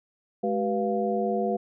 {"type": "tone cluster", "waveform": "sine", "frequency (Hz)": [211, 384.2, 488.9, 695], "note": ["G#3", "G4", "B4", "F5"], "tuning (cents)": [28, -35, -18, -9], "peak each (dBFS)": -29, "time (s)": [0.43, 1.57], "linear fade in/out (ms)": 10, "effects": []}